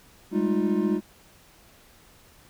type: tone cluster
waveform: triangle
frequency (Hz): 198.2 / 212.8 / 311.1 / 353.7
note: G3 / G#3 / D#4 / F4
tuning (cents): +19 / +42 / 0 / +22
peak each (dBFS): -25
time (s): 0.31-1.01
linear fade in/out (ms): 50
effects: pink hiss -55 dBFS RMS until 2.49 s